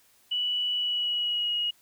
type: tone with pitch glide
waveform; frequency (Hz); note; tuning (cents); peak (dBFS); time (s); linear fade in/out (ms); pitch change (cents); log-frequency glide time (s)
sine; 2953 to 2889; F#7 to F#7; -4 to -42; -25; 0.31-1.71; 10; -38; 0.74-1.56
effects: white hiss -62 dBFS RMS until 1.81 s